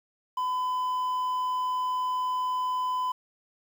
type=tone with quantisation; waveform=triangle; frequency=1008 Hz; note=B5; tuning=35 cents sharp; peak=-24 dBFS; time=0.37-3.12 s; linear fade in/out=5 ms; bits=9; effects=none